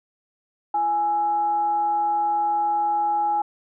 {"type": "tone with frequency modulation", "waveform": "sine", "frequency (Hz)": 833, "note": "G#5", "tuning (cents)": 5, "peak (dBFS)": -19, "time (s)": [0.74, 3.42], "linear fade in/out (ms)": 5, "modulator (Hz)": 494, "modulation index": 0.22, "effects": []}